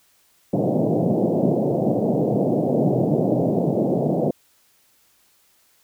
pink band-pass noise, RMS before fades -20 dBFS, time 0.53-4.31 s, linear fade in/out 5 ms, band 130 to 690 Hz, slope 48 dB/octave, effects white hiss -60 dBFS RMS until 5.83 s

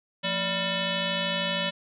sine tone with frequency modulation, 1787 Hz, A6, 26 cents sharp, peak -25 dBFS, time 0.23-1.71 s, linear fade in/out 20 ms, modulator 403 Hz, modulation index 4.4, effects none

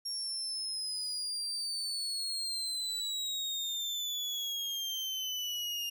35% pulse exponential sweep, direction down, 5560 to 2816 Hz, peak -32 dBFS, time 0.05-5.9 s, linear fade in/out 10 ms, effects none

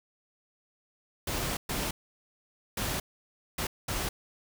pink noise bursts at uneven times, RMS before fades -32 dBFS, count 5, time 1.27-1.57 / 1.69-1.91 / 2.77-3 / 3.58-3.67 / 3.88-4.09 s, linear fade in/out 5 ms, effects none

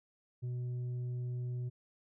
sine tone with tanh clipping, 123.47 Hz, B2, in tune, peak -36 dBFS, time 0.42-1.7 s, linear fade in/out 20 ms, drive 4 dB, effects none

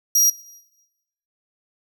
sawtooth tone, 5720 Hz, F8, 41 cents sharp, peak -11 dBFS, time 0.15-0.3 s, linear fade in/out 5 ms, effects noise-tail reverb RT60 1.0 s tail -21 dB re dry

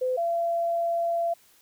sine tone pair in turn, 510 / 679.3 Hz, C5 / F5, -44 / -48 cents, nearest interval perfect fourth, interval 496 cents, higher second, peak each -23 dBFS, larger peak neither, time 0.01-0.17 / 0.17-1.34 s, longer second, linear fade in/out 10 ms, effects white hiss -59 dBFS RMS until 1.61 s

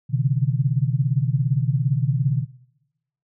sine tone cluster, 124.4 / 136.3 / 141.8 / 159.3 Hz, B2 / C#3 / C#3 / D#3, +13 / -29 / +40 / +41 cents, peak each -21 / -30 / -21 / -26 dBFS, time 0.09-2.46 s, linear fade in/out 50 ms, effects noise-tail reverb RT60 0.9 s tail -20 dB re dry

